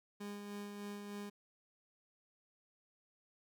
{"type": "tone with tremolo", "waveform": "30% pulse", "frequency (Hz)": 204.3, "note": "G#3", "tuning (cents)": -28, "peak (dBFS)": -40, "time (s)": [0.2, 1.3], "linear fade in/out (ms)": 10, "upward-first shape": "sine", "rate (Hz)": 3.3, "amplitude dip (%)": 35, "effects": []}